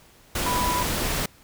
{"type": "tone in noise", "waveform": "sine", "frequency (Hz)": 987.8, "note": "B5", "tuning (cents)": 0, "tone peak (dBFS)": -24, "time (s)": [0.46, 0.83], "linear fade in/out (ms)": 5, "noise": "pink", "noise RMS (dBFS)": -26, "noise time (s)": [0.35, 1.26], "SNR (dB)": -1, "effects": ["pink hiss -54 dBFS RMS until 1.43 s"]}